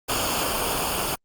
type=noise with comb filter; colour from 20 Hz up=pink; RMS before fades=-25 dBFS; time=0.08-1.16 s; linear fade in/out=20 ms; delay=0.51 ms; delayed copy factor=-0.65; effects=Opus 48 kbps